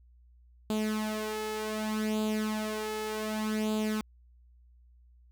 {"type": "tone with flanger", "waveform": "sawtooth", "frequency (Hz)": 215.5, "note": "A3", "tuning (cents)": -36, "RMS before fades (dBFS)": -32, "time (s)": [0.7, 4.01], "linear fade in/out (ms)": 0, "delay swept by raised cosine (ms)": [0.26, 2.36], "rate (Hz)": 0.66, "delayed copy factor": 0.7, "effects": ["added 60 Hz sine -56 dBFS peak until 5.31 s"]}